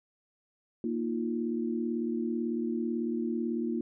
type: chord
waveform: sine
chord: Bb suspended fourth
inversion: none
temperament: equal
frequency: 233.1 / 311.1 / 349.2 Hz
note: Bb3 / Eb4 / F4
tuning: 0 / 0 / 0 cents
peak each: -31 / -36 / -34 dBFS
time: 0.84-3.81 s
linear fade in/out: 2 ms
effects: none